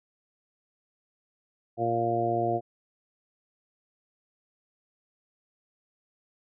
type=harmonic tone; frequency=116.54 Hz; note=A#2; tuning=in tune; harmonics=1 / 2 / 3 / 4 / 5 / 6; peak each=-34 / -37 / -30 / -34 / -34 / -27 dBFS; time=1.77-2.61 s; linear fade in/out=50 ms; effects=none